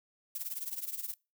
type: noise with tremolo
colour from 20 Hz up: violet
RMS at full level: -35 dBFS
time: 0.35-1.14 s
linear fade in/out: 2 ms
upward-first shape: triangle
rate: 19 Hz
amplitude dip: 90%
effects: noise-tail reverb RT60 0.3 s tail -26 dB re dry